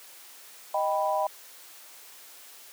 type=chord; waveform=sine; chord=Eb augmented; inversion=none; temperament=equal; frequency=622.3 / 784 / 987.8 Hz; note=Eb5 / G5 / B5; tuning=0 / 0 / 0 cents; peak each=-27 / -28 / -29 dBFS; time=0.74-1.27 s; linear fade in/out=5 ms; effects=white hiss -49 dBFS RMS until 2.72 s + high-pass 400 Hz 12 dB/octave